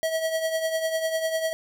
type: tone with tremolo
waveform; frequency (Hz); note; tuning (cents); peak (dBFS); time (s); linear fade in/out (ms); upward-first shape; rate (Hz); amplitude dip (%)
square; 645; E5; -38; -22; 0.03-1.53; 0; triangle; 10; 65
effects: none

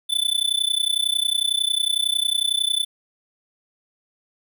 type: tone with amplitude modulation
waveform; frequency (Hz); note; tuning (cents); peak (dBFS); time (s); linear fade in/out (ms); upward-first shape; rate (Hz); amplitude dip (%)
square; 3507; A7; -6; -16; 0.09-2.85; 20; sine; 31; 95
effects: none

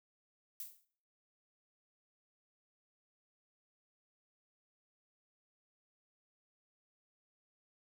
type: noise with exponential decay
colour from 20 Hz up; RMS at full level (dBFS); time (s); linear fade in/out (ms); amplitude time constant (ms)
violet; -41; 0.6-0.85; 1; 54
effects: noise-tail reverb RT60 0.5 s tail -17 dB re dry

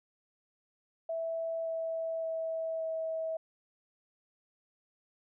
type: tone with pitch steps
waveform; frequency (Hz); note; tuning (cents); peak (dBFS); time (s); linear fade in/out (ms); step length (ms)
sine; 657 / 653.2 / 649.5 / 645.7; E5 / E5 / E5 / E5; -6 / -16 / -26 / -36; -32; 1.09-3.37; 5; 570
effects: none

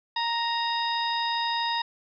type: harmonic tone with a mistuned harmonic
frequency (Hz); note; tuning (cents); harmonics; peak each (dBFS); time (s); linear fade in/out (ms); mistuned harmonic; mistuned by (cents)
932.3; A#5; 0; 1 / 2 / 3 / 4 / 5; -27 / -33 / -38 / -31 / -36; 0.16-1.82; 5; 5; +110
effects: none

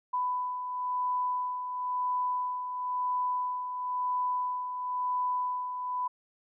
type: beating tone pair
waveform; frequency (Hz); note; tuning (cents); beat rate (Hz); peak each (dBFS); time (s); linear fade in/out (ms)
sine; 996 / 996.98; B5 / B5; +14 / +16; 0.98; -38 / -29; 0.13-6.08; 10
effects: none

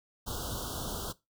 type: band-stop noise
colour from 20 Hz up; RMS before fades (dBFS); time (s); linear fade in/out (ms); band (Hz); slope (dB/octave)
pink; -37; 0.26-1.13; 20; 1500 to 3000; 96
effects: noise-tail reverb RT60 0.2 s tail -18 dB re dry

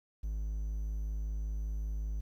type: tone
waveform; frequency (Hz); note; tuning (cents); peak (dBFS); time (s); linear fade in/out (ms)
triangle; 52.6; G#1; +23; -31; 0.23-2.21; 10
effects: 11-bit

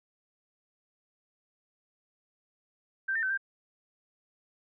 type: tone with pitch steps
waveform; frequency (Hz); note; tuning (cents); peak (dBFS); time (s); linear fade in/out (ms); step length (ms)
sine; 1566 / 1805 / 1532 / 1583; G6 / A6 / G6 / G6; -2 / +44 / -40 / +17; -27; 3.08-3.376; 10; 74
effects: none

